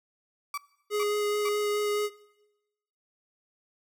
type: tone bursts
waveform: 35% pulse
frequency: 1153 Hz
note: D6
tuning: 32 cents flat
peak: -29 dBFS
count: 3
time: 0.54-1.488 s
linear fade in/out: 2 ms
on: 36 ms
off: 420 ms
type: tone with vibrato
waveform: square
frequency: 416 Hz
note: G#4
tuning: 3 cents sharp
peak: -26 dBFS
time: 0.9-2.1 s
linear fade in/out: 50 ms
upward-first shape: sine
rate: 4.7 Hz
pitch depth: 9 cents each way
effects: noise-tail reverb RT60 1.0 s tail -21 dB re dry